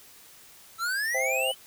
square exponential sweep, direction up, 1302 to 3091 Hz, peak -27 dBFS, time 0.78-1.55 s, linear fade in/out 50 ms
sine chord, C major, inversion none, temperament just, 523.3 / 654.1 / 784.9 Hz, C5 / E5 / G5, 0 / -14 / +2 cents, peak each -29 / -34 / -34 dBFS, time 1.14-1.52 s, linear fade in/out 10 ms
effects white hiss -52 dBFS RMS until 1.66 s

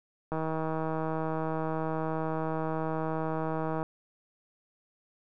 click train, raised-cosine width 1 ms, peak -19 dBFS, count 559, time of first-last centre 0.32-3.829 s, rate 159 Hz, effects none

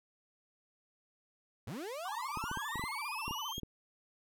35% pulse linear sweep, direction up, 87.31 to 3300 Hz, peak -38 dBFS, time 1.67-3.6 s, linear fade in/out 5 ms
triangle tone with vibrato, 1016 Hz, B5, 49 cents sharp, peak -38 dBFS, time 2.05-3.53 s, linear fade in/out 5 ms, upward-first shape sine, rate 15 Hz, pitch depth 280 cents each way
clicks, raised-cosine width 3 ms, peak -29 dBFS, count 11, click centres 2.373 / 2.44 / 2.514 / 2.573 / 2.757 / 2.795 / 2.839 / 3.28 / 3.31 / 3.581 / 3.633 s
effects none

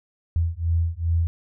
sine beating tone pair, 82.41 / 84.91 Hz, E2 / F2, 0 / -48 cents, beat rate 2.5 Hz, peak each -23 dBFS, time 0.36-1.27 s, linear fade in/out 0 ms, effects none

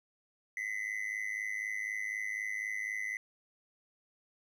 triangle tone with amplitude modulation, 2019 Hz, B6, 38 cents sharp, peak -29 dBFS, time 0.57-3.17 s, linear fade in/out 2 ms, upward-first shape sine, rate 104 Hz, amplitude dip 85%, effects none

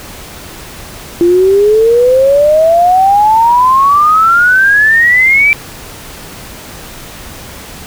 sine exponential sweep, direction up, 340.2 to 2349 Hz, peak -4 dBFS, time 1.21-5.53 s, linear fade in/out 0 ms, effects pink hiss -29 dBFS RMS until 7.86 s

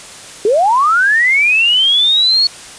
sine linear sweep, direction up, 387.1 to 4407 Hz, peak -8 dBFS, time 0.45-2.47 s, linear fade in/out 2 ms, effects white hiss -33 dBFS RMS until 2.78 s + resampled to 22050 Hz

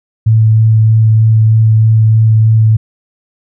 sine tone with vibrato, 110.5 Hz, A2, 8 cents sharp, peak -4 dBFS, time 0.26-2.77 s, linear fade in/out 10 ms, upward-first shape sine, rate 3.2 Hz, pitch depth 10 cents each way, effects none

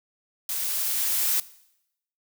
blue noise with level ramp, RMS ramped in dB -29 to -23 dBFS, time 0.49-1.4 s, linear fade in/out 2 ms, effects noise-tail reverb RT60 0.8 s tail -19 dB re dry

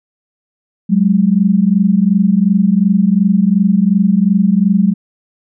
sine tone pair together, 185.84 / 208.6 Hz, F#3 / G#3, +8 / +8 cents, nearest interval major second, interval 200 cents, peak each -11 dBFS, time 0.89-4.94 s, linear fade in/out 20 ms, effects none

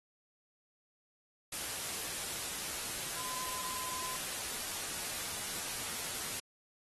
sine tone in noise, 1021 Hz, C6, 43 cents flat, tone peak -44 dBFS, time 3.17-4.16 s, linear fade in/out 5 ms, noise white, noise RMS -39 dBFS, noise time 1.52-6.4 s, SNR -8 dB, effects AAC 32 kbps

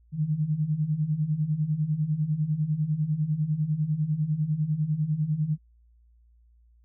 sine beating tone pair, 146.83 / 156.83 Hz, D3 / D#3, 0 / +14 cents, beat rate 10 Hz, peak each -29 / -25 dBFS, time 0.12-5.58 s, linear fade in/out 50 ms, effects added 58 Hz sine -56 dBFS peak until 6.84 s

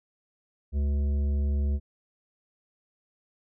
harmonic tone with a mistuned harmonic, 70.9 Hz, C#2, 40 cents sharp, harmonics 1 / 3 / 5 / 7 / 9, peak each -23 / -37 / -45 / -50 / -54 dBFS, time 0.72-1.8 s, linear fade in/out 50 ms, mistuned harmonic 5, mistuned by +74 cents, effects none

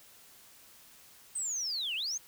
sine linear two-way sweep, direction down then up, 8400 to 2517 to 6650 Hz, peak -31 dBFS, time 1.35-2.18 s, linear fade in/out 10 ms, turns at 1.95 s, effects tanh soft clip ceiling -27 dBFS + white hiss -57 dBFS RMS until 2.27 s

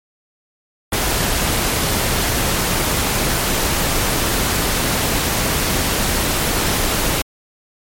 pink noise, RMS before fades -18 dBFS, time 0.92-7.22 s, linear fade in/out 5 ms, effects MP3 64 kbps

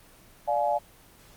sine chord, D diminished, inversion none, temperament just, 587.3 / 704.8 / 845.8 Hz, D5 / F5 / Ab5, 0 / +16 / +31 cents, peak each -27 dBFS, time 0.47-0.79 s, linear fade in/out 20 ms, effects pink hiss -54 dBFS RMS until 1.36 s + Opus 24 kbps

